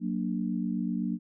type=chord; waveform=sine; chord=Gb augmented; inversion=none; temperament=equal; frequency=185 / 233.1 / 293.7 Hz; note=Gb3 / Bb3 / D4; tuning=0 / 0 / 0 cents; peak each=-31 / -31 / -35 dBFS; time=0-1.19 s; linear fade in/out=50 ms; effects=none